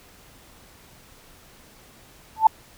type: tone with exponential growth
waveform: sine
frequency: 881 Hz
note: A5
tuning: 2 cents sharp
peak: -6 dBFS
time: 2.36-2.47 s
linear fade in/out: 5 ms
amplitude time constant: 23 ms
effects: pink hiss -51 dBFS RMS until 2.77 s